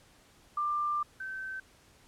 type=tone pair in turn; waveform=sine; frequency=1189 / 1542 Hz; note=D6 / G6; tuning=+21 / -29 cents; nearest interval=perfect fourth; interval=450 cents; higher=second; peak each=-28 / -36 dBFS; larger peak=first; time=0.57-1.03 / 1.2-1.6 s; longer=first; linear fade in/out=5 ms; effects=pink hiss -61 dBFS RMS until 2.07 s + low-pass 11000 Hz 12 dB/octave